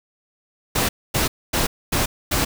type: noise bursts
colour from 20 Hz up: pink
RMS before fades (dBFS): -20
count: 5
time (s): 0.75-2.45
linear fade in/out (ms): 10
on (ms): 140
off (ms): 250
effects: none